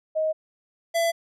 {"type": "tone pair in turn", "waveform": ["sine", "square"], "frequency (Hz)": [628, 670.5], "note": ["D#5", "E5"], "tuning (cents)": [16, 29], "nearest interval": "minor second", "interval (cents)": 113, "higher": "second", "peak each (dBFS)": -21, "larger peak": "neither", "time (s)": [[0.15, 0.33], [0.94, 1.12]], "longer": "neither", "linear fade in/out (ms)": 20, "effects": ["resampled to 32000 Hz"]}